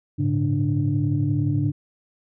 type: tone cluster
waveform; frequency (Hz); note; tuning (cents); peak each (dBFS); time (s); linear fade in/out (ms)
sine; 104.6 / 116.1 / 141.7 / 295.5; G#2 / A#2 / C#3 / D4; +13 / -7 / +38 / +11; -23 / -30 / -22 / -25; 0.18-1.72; 20
effects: tanh soft clip ceiling -10 dBFS